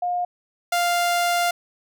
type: tone pair in turn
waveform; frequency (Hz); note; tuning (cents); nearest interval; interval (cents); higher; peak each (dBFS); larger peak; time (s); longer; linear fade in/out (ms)
sine / sawtooth; 712 / 698.2; F5 / F5; +33 / -1; unison; 34; first; -21 / -15; second; 0.02-0.25 / 0.72-1.51; second; 5
effects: none